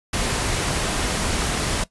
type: noise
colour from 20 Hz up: pink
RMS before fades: -23 dBFS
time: 0.13-1.84 s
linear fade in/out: 5 ms
effects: noise-tail reverb RT60 0.1 s tail -17 dB re dry + resampled to 24000 Hz